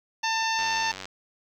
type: harmonic tone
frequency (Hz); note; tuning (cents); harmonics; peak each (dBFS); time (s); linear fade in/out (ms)
895; A5; +29; 1 / 2 / 3 / 4 / 5 / 6 / 7; -27 / -30 / -32 / -36 / -35 / -36 / -37; 0.23-0.92; 10
type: click train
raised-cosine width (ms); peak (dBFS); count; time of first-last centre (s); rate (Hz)
0.2; -19; 45; 0.59-1.055; 94.6
effects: 9-bit